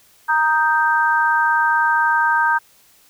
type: chord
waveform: sine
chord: Eb major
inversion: second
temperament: equal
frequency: 932.3 / 1244.5 / 1568 Hz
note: Bb5 / Eb6 / G6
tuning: 0 / 0 / 0 cents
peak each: -17 / -22 / -17 dBFS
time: 0.28-2.59 s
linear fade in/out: 20 ms
effects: white hiss -53 dBFS RMS until 3.09 s